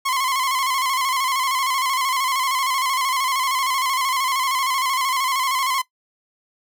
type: tone with vibrato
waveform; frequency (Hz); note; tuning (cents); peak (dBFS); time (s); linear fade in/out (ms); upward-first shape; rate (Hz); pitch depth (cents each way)
sawtooth; 1057; C6; +17; -16; 0.05-5.82; 10; square; 13; 58
effects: noise-tail reverb RT60 0.1 s tail -17 dB re dry